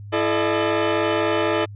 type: tone cluster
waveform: sawtooth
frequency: 334 / 432 / 604 Hz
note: E4 / A4 / D5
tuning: +23 / -32 / +48 cents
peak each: -19 dBFS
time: 0.12-1.66 s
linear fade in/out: 20 ms
effects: added 102 Hz sine -34 dBFS peak until 1.75 s + resampled to 8000 Hz